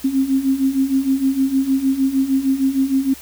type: beating tone pair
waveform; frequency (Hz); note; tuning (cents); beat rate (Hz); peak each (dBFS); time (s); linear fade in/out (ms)
sine; 263.9 / 270.4; C4 / C#4; +15 / -43; 6.5; -20 / -16; 0.04-3.14; 10
effects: added 65 Hz sine -46 dBFS peak until 3.21 s + white hiss -39 dBFS RMS until 3.21 s